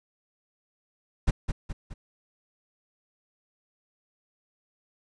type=noise with echo; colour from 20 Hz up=brown; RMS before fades=-21 dBFS; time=1.27-1.31 s; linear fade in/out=10 ms; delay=210 ms; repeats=3; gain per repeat=-6 dB; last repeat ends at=1.94 s; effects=resampled to 22050 Hz